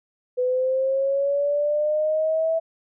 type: linear sweep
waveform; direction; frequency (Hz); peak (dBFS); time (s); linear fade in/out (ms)
sine; up; 497 to 656; -19; 0.37-2.6; 20
effects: none